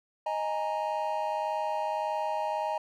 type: chord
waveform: triangle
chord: D# suspended fourth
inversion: none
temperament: equal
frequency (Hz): 622.3 / 830.6 / 932.3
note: D#5 / G#5 / A#5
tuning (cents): 0 / 0 / 0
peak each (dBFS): -31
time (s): 0.26-2.78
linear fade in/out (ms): 5
effects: none